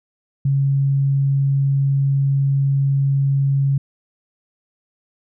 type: tone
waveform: sine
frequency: 138 Hz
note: C#3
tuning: 7 cents flat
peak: -14 dBFS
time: 0.45-3.78 s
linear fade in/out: 5 ms
effects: none